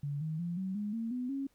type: tone with pitch steps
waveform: sine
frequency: 143.4 / 157.28 / 172.51 / 189.22 / 207.5 / 227.6 / 249.7 / 273.8 Hz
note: D3 / D#3 / F3 / F#3 / G#3 / A#3 / B3 / C#4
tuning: -41 / +19 / -21 / +39 / -1 / -41 / +19 / -21 cents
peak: -33 dBFS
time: 0.03-1.47 s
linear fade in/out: 5 ms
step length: 180 ms
effects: pink hiss -72 dBFS RMS until 1.54 s